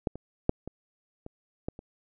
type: clicks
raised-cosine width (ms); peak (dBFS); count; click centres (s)
2; -13 / -26 / -8 / -24 / -27 / -18 / -29; 7; 0.072 / 0.156 / 0.494 / 0.676 / 1.264 / 1.685 / 1.791
effects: none